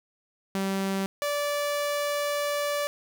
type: tone pair in turn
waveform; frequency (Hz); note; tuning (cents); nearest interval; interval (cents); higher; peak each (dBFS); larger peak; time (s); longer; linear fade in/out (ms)
sawtooth; 193.9 / 581; G3 / D5; -19 / -19; octave + perfect fifth; 1900; second; -22; neither; 0.55-1.06 / 1.22-2.87; second; 0
effects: none